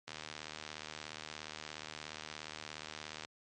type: click train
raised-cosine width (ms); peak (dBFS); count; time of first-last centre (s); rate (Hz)
0.2; -25; 245; 0.08-3.249; 77
effects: high-pass 80 Hz 12 dB/octave + MP3 48 kbps